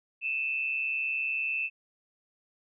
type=tone pair together; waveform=sine; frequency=2511 / 2651 Hz; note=D#7 / E7; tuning=+15 / +9 cents; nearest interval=minor second; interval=94 cents; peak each=-34 / -29 dBFS; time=0.21-1.7 s; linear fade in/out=50 ms; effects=none